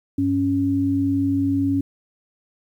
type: tone pair together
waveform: sine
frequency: 98.44 / 277.4 Hz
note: G2 / C#4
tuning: +8 / +1 cents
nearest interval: octave + tritone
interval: 1793 cents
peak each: -25 / -18 dBFS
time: 0.18-1.81 s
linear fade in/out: 5 ms
effects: 9-bit